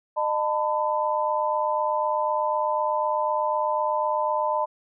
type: tone cluster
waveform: sine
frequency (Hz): 610 / 894 / 1002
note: D#5 / A5 / B5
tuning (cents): -34 / +27 / +25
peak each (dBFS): -26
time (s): 0.16-4.66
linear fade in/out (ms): 20
effects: none